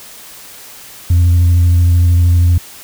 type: tone with vibrato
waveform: sine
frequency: 86.8 Hz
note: F2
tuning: 10 cents flat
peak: -4 dBFS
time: 1.1-2.58 s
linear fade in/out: 5 ms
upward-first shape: triangle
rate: 13 Hz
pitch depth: 26 cents each way
effects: tanh soft clip ceiling -5 dBFS + white hiss -35 dBFS RMS until 2.83 s